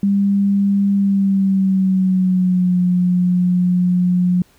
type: tone with pitch glide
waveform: sine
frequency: 199.2 to 179.53 Hz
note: G3 to F3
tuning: +28 to +48 cents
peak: -12 dBFS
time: 0.03-4.42 s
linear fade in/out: 2 ms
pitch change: -180 cents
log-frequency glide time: 0.94-2.79 s
effects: pink hiss -54 dBFS RMS until 4.58 s